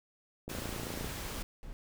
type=click train; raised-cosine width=2 ms; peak=-27 dBFS; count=17; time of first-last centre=0.48-1.045 s; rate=28.3 Hz
type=noise; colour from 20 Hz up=pink; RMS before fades=-41 dBFS; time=0.49-1.43 s; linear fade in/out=10 ms
type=noise bursts; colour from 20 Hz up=brown; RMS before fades=-43 dBFS; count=3; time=1.03-1.73 s; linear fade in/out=0 ms; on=100 ms; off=200 ms
effects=none